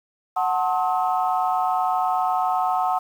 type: chord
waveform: sine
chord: F# diminished seventh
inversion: none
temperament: just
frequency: 740 / 888 / 1065.6 / 1278.7 Hz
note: F#5 / A5 / C6 / Eb6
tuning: 0 / +16 / +31 / +47 cents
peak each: -21 / -26 / -27 / -27 dBFS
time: 0.36-2.99 s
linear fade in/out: 10 ms
effects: tanh soft clip ceiling -9 dBFS + 8-bit